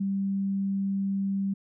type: tone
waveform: sine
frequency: 196 Hz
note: G3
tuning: in tune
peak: -25 dBFS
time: 0-1.54 s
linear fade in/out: 10 ms
effects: none